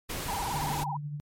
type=noise; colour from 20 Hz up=pink; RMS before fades=-35 dBFS; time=0.09-0.84 s; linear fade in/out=10 ms
type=tone with vibrato; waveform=sine; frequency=880 Hz; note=A5; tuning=in tune; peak=-31 dBFS; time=0.28-0.97 s; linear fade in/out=5 ms; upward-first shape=sine; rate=18 Hz; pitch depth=210 cents each way
type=tone with tremolo; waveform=sine; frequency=146.83 Hz; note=D3; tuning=in tune; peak=-31 dBFS; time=0.54-1.2 s; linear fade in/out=0 ms; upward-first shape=triangle; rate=12 Hz; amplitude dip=50%
effects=MP3 64 kbps